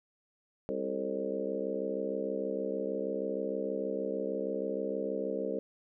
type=harmonic tone with a mistuned harmonic; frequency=66.4 Hz; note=C2; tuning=26 cents sharp; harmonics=3 / 4 / 5 / 6 / 7 / 8 / 9; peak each=-41 / -41 / -41 / -42 / -36 / -37 / -42 dBFS; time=0.69-5.59 s; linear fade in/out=0 ms; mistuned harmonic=7; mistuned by=-54 cents; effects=none